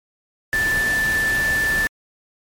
sine tone in noise, 1760 Hz, A6, in tune, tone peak -17 dBFS, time 0.53-1.87 s, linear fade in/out 0 ms, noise pink, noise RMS -28 dBFS, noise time 0.53-1.87 s, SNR +8 dB, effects MP3 64 kbps

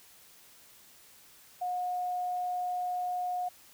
sine tone, 722 Hz, F#5, 43 cents flat, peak -30 dBFS, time 1.61-3.49 s, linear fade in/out 10 ms, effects white hiss -57 dBFS RMS until 3.73 s

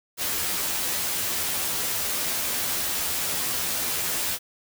white noise with comb filter, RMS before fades -27 dBFS, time 0.17-4.39 s, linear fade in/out 50 ms, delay 12 ms, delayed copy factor +0.65, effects none

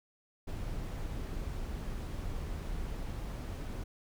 brown noise, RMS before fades -38 dBFS, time 0.47-3.84 s, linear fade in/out 10 ms, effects none

